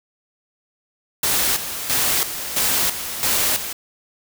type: noise with tremolo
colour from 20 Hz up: white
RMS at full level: -19 dBFS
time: 1.23-3.73 s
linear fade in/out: 5 ms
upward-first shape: square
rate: 1.5 Hz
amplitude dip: 65%
effects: none